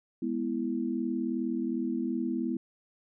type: chord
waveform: sine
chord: E major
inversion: first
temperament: equal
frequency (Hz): 207.7 / 246.9 / 329.6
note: G#3 / B3 / E4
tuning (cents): 0 / 0 / 0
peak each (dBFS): -35 / -31 / -33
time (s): 0.22-2.57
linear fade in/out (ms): 5
effects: none